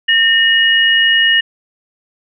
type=tone pair together; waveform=sine; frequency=1822 / 2892 Hz; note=A#6 / F#7; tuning=-40 / -40 cents; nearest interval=minor sixth; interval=800 cents; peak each=-11 dBFS; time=0.08-1.41 s; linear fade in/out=10 ms; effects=none